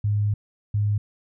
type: tone bursts at uneven times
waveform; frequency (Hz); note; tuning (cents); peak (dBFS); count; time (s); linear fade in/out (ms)
sine; 103.83; G#2; 0; -19; 2; 0.04-0.34 / 0.74-0.98; 5
effects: none

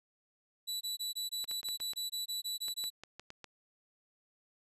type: tone bursts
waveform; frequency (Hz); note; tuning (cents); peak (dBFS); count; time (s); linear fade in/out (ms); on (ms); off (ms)
sawtooth; 3951; B7; 0; -32; 14; 0.67-2.903; 20; 140; 21
type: clicks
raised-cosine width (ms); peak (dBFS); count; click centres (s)
0.2; -29; 12; 1.443 / 1.513 / 1.631 / 1.687 / 1.802 / 1.934 / 2.683 / 2.84 / 3.036 / 3.196 / 3.304 / 3.443
effects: resampled to 32000 Hz

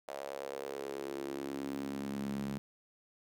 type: tone with high-pass filter sweep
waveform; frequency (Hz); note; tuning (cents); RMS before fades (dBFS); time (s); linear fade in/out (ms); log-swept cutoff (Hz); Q
sawtooth; 69.3; C#2; 0; -40; 0.08-2.58; 0; 610 to 180; 4.1
effects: none

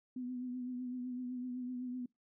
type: tone with vibrato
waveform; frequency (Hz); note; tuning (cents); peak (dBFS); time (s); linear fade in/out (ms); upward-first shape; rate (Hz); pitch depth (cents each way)
sine; 250; B3; +21; -38; 0.16-2.06; 5; triangle; 7.9; 41
effects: noise-tail reverb RT60 0.2 s tail -25 dB re dry

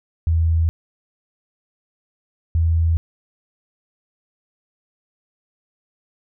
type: tone pair in turn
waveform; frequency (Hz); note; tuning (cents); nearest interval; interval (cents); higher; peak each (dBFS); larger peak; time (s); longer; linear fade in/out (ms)
sine; 81.9 / 82.3; E2 / E2; -11 / -2; unison; 9; second; -14; neither; 0.27-0.69 / 2.55-2.97; neither; 0
effects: none

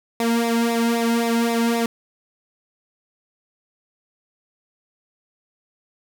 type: tone with flanger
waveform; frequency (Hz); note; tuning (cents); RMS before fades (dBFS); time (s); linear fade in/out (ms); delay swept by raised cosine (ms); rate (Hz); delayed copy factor
sawtooth; 232.3; A#3; -6; -20; 0.2-1.86; 2; 0.65 to 1.75; 3.8; -0.8
effects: none

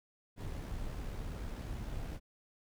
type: noise with amplitude modulation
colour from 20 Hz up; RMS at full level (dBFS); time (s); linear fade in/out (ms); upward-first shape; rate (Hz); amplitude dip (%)
brown; -39; 0.36-2.2; 50; sine; 69; 35
effects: none

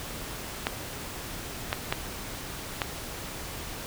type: clicks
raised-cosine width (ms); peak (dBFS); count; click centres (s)
0.3; -9; 4; 0.669 / 1.729 / 1.925 / 2.818
effects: pink hiss -38 dBFS RMS until 3.86 s

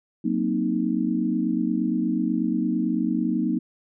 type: chord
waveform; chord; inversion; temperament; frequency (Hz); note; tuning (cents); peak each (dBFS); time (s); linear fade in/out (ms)
sine; C half-diminished seventh; second; equal; 185 / 233.1 / 261.6 / 311.1; Gb3 / Bb3 / C4 / Eb4; 0 / 0 / 0 / 0; -28 / -25 / -28 / -26; 0.24-3.59; 10
effects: none

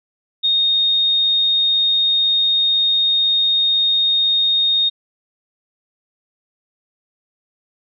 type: tone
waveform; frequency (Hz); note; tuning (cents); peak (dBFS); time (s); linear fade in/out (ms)
sine; 3702; A#7; -13; -13; 0.43-4.9; 20
effects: none

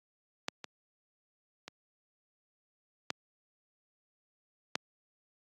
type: clicks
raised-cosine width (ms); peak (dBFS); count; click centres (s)
0.2; -14 / -23 / -25 / -14 / -12; 5; 0.484 / 0.643 / 1.68 / 3.104 / 4.755
effects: high-pass 150 Hz 12 dB/octave + AAC 64 kbps

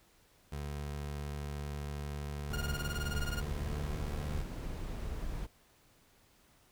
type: tone with pitch glide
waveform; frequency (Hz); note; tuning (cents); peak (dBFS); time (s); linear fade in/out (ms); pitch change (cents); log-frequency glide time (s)
25% pulse; 72.6 to 74.6; D2 to D2; -19 to +28; -34; 0.52-4.42; 5; +47; 3.42-4.17
type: noise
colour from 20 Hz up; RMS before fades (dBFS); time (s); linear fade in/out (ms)
brown; -39; 2.49-5.47; 20
type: tone with tremolo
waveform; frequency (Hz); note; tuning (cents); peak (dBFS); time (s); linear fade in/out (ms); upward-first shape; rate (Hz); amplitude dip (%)
sawtooth; 1421; F6; +30; -33; 2.53-3.41; 5; sine; 19; 90
effects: pink hiss -66 dBFS RMS until 6.71 s

